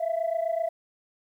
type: tone pair together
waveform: sine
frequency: 652 / 679.8 Hz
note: E5 / F5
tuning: -19 / -47 cents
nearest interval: minor second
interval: 72 cents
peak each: -26 / -27 dBFS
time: 0-0.69 s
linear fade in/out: 10 ms
effects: tanh soft clip ceiling -20 dBFS + 10-bit